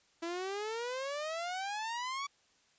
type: exponential sweep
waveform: sawtooth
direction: up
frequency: 329.6 to 1148 Hz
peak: -32 dBFS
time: 0.22-2.27 s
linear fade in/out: 10 ms
effects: white hiss -69 dBFS RMS until 2.78 s + resampled to 16000 Hz